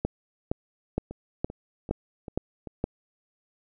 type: two click trains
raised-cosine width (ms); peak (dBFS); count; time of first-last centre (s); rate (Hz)
2; -12 / -24; 7 / 5; 0.05-2.841 / 1.11-2.673; 2.15 / 2.56
effects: none